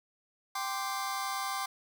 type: chord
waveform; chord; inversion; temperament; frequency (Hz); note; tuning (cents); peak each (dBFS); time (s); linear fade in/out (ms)
sawtooth; G suspended fourth; none; just; 784 / 1045.3 / 1176; G5 / C6 / D6; 0 / -2 / +2; -33; 0.55-1.66; 5
effects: 10-bit